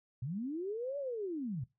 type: linear two-way sweep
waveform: sine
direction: up then down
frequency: 113.8 to 580 to 113.8 Hz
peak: -35 dBFS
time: 0.22-1.64 s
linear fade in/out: 5 ms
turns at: 0.98 s
effects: noise-tail reverb RT60 0.2 s tail -18 dB re dry